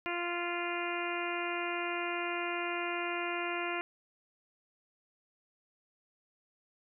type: harmonic tone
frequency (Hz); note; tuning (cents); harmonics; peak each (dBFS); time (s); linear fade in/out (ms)
347.5; F4; -9; 1 / 2 / 3 / 4 / 5 / 6 / 7 / 8; -38 / -40 / -41 / -41 / -44 / -42 / -41 / -43; 0.06-3.81; 0
effects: none